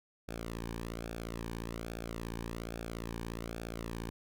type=tone with flanger; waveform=sawtooth; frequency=57.1 Hz; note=A#1; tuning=35 cents flat; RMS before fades=-41 dBFS; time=0.28-4.1 s; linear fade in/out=5 ms; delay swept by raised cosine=0.99 to 1.5 ms; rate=1.2 Hz; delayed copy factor=-0.75; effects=none